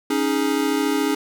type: chord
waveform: square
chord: C# suspended second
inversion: none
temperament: equal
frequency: 277.2 / 311.1 / 415.3 Hz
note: C#4 / D#4 / G#4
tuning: 0 / 0 / 0 cents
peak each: -23 / -24 / -25 dBFS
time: 0.1-1.15 s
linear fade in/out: 5 ms
effects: none